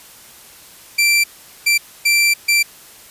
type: tone bursts at uneven times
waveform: sawtooth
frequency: 2349 Hz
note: D7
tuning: in tune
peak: -8 dBFS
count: 4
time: 0.98-1.24 / 1.66-1.78 / 2.05-2.34 / 2.48-2.63 s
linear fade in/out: 10 ms
effects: white hiss -42 dBFS RMS until 3.1 s + resampled to 32000 Hz